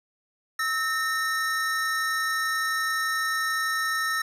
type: tone pair together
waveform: square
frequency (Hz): 1301 / 1827.7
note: E6 / A#6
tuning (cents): -23 / -35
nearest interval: tritone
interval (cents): 588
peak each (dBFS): -29 / -27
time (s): 0.59-4.22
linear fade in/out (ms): 5
effects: resampled to 32000 Hz + 9-bit